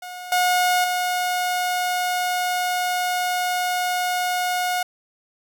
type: tone with level steps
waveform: sawtooth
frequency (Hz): 723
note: F#5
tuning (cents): -40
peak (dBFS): -29 / -13 / -17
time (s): 0.02-4.83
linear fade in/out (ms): 5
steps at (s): 0.32 / 0.84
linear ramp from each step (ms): 2
effects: none